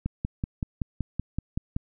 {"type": "click train", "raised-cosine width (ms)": 5, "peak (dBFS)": -15, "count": 10, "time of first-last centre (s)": [0.06, 1.765], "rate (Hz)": 5.28, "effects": []}